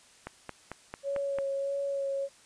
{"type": "click train", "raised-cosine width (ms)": 0.5, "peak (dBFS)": -22, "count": 6, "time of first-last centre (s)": [0.27, 1.386], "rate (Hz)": 4.48}
{"type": "tone with vibrato", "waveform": "sine", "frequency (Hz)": 554.4, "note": "C#5", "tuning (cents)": 0, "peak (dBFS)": -29, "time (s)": [1.03, 2.29], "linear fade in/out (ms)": 50, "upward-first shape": "sine", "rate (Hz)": 1.6, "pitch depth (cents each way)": 17}
{"effects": ["white hiss -58 dBFS RMS until 2.45 s", "resampled to 22050 Hz"]}